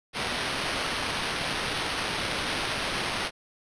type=noise with sample-and-hold; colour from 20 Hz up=blue; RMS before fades=-30 dBFS; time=0.13-3.31 s; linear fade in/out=50 ms; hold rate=7350 Hz; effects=resampled to 22050 Hz